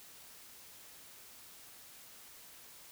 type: silence
effects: white hiss -55 dBFS RMS until 2.91 s